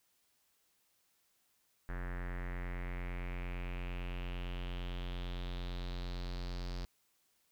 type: tone with low-pass filter sweep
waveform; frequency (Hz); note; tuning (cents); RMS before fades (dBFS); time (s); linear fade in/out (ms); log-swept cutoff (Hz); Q
square; 44.42; F1; +30; -40; 1.89-6.85; 0; 1700 to 4800; 4.3
effects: white hiss -75 dBFS RMS until 7.51 s